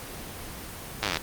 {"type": "slowing click train", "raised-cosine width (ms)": 0.2, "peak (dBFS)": -8, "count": 14, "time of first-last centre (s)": [1.03, 1.171], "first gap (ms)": 9, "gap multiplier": 1.03, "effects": ["pink hiss -39 dBFS RMS until 1.22 s", "Opus 24 kbps"]}